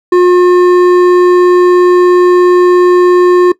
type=tone with hard clipping; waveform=triangle; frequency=358.3 Hz; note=F4; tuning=44 cents sharp; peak=-4 dBFS; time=0.12-3.52 s; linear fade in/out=5 ms; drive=12 dB; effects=noise-tail reverb RT60 0.1 s tail -18 dB re dry